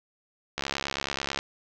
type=click train; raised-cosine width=0.2 ms; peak=-11 dBFS; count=57; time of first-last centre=0.58-1.389 s; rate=69.2 Hz; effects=low-pass 6000 Hz 12 dB/octave + 8-bit